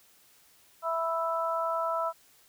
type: harmonic tone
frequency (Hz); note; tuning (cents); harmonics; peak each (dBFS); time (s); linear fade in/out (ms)
329.6; E4; 0; 2 / 3 / 4; -31 / -33 / -31; 0.82-2.13; 50
effects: white hiss -61 dBFS RMS until 2.48 s